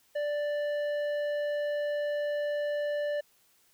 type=tone with tanh clipping; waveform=sine; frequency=587.3 Hz; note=D5; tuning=in tune; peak=-30 dBFS; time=0.15-3.21 s; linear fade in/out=10 ms; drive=10 dB; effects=white hiss -66 dBFS RMS until 3.73 s